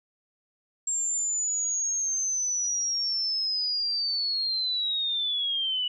sine linear sweep, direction down, 7459 to 2936 Hz, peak -25 dBFS, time 0.87-5.88 s, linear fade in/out 5 ms, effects none

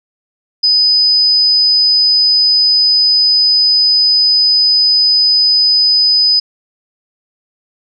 sine tone, 5000 Hz, D#8, 8 cents sharp, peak -7 dBFS, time 0.63-6.4 s, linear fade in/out 10 ms, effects none

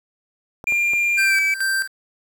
clicks, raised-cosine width 1 ms, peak -21 dBFS, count 3, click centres 0.641 / 0.723 / 0.935 s
triangle tone with pitch glide, 2394 to 2302 Hz, D7 to D7, +33 to -35 cents, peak -15 dBFS, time 0.67-1.54 s, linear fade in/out 2 ms, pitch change -68 cents, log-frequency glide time 1.24-1.37 s
square tone with tremolo, 1568 Hz, G6, in tune, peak -19 dBFS, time 1.17-1.88 s, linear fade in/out 20 ms, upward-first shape square, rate 2.3 Hz, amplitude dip 65%
effects 7-bit

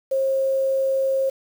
sine tone with quantisation, 536 Hz, C5, 42 cents sharp, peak -18 dBFS, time 0.11-1.3 s, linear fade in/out 10 ms, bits 7, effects none

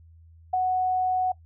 sine tone with ADSR envelope, 740 Hz, F#5, in tune, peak -18 dBFS, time 0.53-1.32 s, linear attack 10 ms, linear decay 4 ms, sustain -3 dB, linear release 6 ms, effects noise-tail reverb RT60 0.1 s tail -19 dB re dry + added 82 Hz sine -49 dBFS peak until 1.45 s

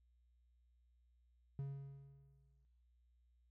triangle tone with exponential decay, 138.4 Hz, C#3, 2 cents flat, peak -37 dBFS, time 1.59-2.65 s, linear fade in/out 0 ms, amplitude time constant 230 ms, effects noise-tail reverb RT60 1.0 s tail -18 dB re dry + added 60 Hz sine -70 dBFS peak until 3.5 s

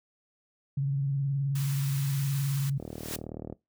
sine tone with vibrato, 138.59 Hz, C#3, in tune, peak -25 dBFS, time 0.77-2.78 s, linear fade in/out 5 ms, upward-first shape sine, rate 19 Hz, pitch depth 46 cents each way
white high-pass noise, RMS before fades -41 dBFS, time 1.55-2.7 s, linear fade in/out 5 ms, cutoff 860 Hz, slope 96 dB/octave
white noise with exponential growth, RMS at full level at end -33 dBFS, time 2.76-3.16 s, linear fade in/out 5 ms, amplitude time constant 85 ms
click train, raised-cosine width 2 ms, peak -24 dBFS, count 29, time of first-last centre 2.8-3.525 s, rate 38.6 Hz
effects noise-tail reverb RT60 0.2 s tail -21 dB re dry + high-pass 60 Hz 12 dB/octave

